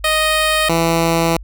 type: tone pair in turn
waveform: 10% pulse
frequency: 622.3 / 166.07 Hz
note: D#5 / E3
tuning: 0 / +13 cents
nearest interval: octave + major seventh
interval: 2287 cents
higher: first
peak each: -5 dBFS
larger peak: neither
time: 0.04-0.69 / 0.69-1.37 s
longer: second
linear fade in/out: 5 ms
effects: added 50 Hz sine -31 dBFS peak until 1.43 s